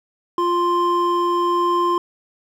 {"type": "tone pair together", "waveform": "triangle", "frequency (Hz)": [349.2, 1046.5], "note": ["F4", "C6"], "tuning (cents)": [0, 0], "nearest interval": "octave + perfect fifth", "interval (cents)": 1900, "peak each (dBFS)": [-18, -16], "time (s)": [0.38, 1.98], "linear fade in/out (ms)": 2, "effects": []}